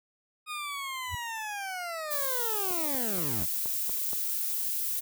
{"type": "linear sweep", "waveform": "20% pulse", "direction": "down", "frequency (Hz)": [1244.5, 65], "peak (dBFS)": -29, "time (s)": [0.46, 3.47], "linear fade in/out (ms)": 50}
{"type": "tone with exponential growth", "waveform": "sine", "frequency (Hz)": 85.5, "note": "F2", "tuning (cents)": -36, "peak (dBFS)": -29, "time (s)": [1.07, 1.15], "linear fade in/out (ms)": 5, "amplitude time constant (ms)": 17}
{"type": "noise", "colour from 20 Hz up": "violet", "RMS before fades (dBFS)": -31, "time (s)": [2.1, 5.01], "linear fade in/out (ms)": 20}
{"type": "click train", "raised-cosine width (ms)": 1, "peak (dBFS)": -27, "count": 7, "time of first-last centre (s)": [2.71, 4.132], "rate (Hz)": 4.22}
{"effects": []}